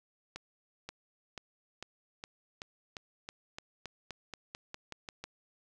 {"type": "accelerating click train", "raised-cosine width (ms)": 0.2, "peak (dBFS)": -24, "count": 17, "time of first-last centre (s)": [0.36, 5.24], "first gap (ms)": 530, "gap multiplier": 0.92, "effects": []}